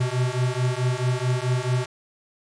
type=beating tone pair; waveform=square; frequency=123.47 / 128.07 Hz; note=B2 / C3; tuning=0 / -37 cents; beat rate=4.6 Hz; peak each=-25 dBFS; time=0-1.86 s; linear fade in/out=10 ms; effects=resampled to 22050 Hz + 10-bit